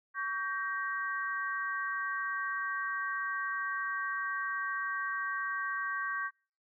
sine chord, G diminished, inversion second, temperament just, 1128.9 / 1568 / 1881.6 Hz, Db6 / G6 / Bb6, +31 / 0 / +16 cents, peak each -36 / -35 / -40 dBFS, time 0.14-6.31 s, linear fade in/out 50 ms, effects noise-tail reverb RT60 0.4 s tail -26 dB re dry

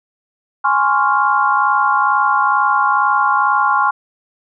sine chord, Db major seventh, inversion second, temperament equal, 830.6 / 1046.5 / 1108.7 / 1396.9 Hz, Ab5 / C6 / Db6 / F6, 0 / 0 / 0 / 0 cents, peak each -17 dBFS, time 0.64-3.91 s, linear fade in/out 10 ms, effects none

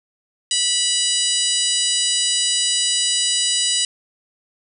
harmonic tone, 980 Hz, B5, 14 cents flat, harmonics 2 / 3 / 4 / 5 / 6 / 7 / 8 / 9, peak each -33 / -22 / -24 / -25 / -30 / -29 / -24 / -24 dBFS, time 0.51-3.85 s, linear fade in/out 2 ms, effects none

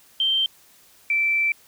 sine tone pair in turn, 3136 / 2333 Hz, G7 / D7, 0 / -12 cents, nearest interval perfect fourth, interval 512 cents, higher first, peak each -18 dBFS, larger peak neither, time 0.2-0.46 / 1.1-1.52 s, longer second, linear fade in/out 2 ms, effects white hiss -54 dBFS RMS until 1.67 s

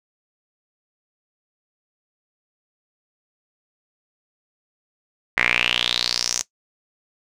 sawtooth tone with band-pass filter sweep, 60.1 Hz, B1, 46 cents flat, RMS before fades -22 dBFS, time 5.37-6.42 s, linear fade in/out 0 ms, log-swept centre 2000 to 6500 Hz, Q 5.5, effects noise-tail reverb RT60 0.1 s tail -18 dB re dry

